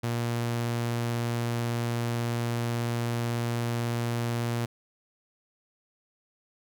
sawtooth tone, 118.1 Hz, A#2, 23 cents sharp, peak -23 dBFS, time 0.03-4.66 s, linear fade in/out 10 ms, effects none

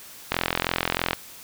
click train, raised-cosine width 0.3 ms, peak -5 dBFS, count 36, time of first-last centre 0.32-1.132 s, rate 43.1 Hz, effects white hiss -44 dBFS RMS until 1.43 s

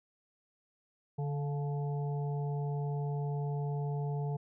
harmonic tone with a mistuned harmonic, 144.7 Hz, D3, 25 cents flat, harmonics 1 / 3 / 5 / 6, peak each -32 / -42 / -46 / -48 dBFS, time 1.18-4.37 s, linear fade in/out 10 ms, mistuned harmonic 5, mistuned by -43 cents, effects none

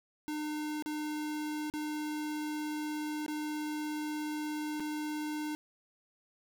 square tone with dropouts, 302.8 Hz, D#4, 47 cents flat, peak -35 dBFS, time 0.28-5.55 s, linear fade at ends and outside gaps 0 ms, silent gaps 0.824-0.86 / 1.7-1.738 / 3.263-3.281 / 4.798-4.803 s, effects none

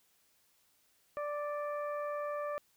harmonic tone, 587.3 Hz, D5, in tune, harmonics 1 / 2 / 3 / 4, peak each -36 / -40 / -49 / -56 dBFS, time 1.17-2.58 s, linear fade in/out 0 ms, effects white hiss -71 dBFS RMS until 2.76 s

